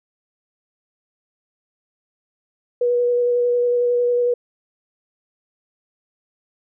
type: tone with vibrato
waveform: sine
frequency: 485.5 Hz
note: B4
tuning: 30 cents flat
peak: -15 dBFS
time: 2.81-4.34 s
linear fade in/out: 5 ms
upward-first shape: square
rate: 11 Hz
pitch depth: 9 cents each way
effects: none